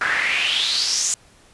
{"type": "noise with band-pass filter sweep", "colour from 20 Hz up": "pink", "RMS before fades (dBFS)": -21, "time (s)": [0.01, 1.14], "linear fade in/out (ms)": 2, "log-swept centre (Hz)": [1500, 7300], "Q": 5.2, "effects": ["pink hiss -52 dBFS RMS until 1.53 s", "resampled to 24000 Hz"]}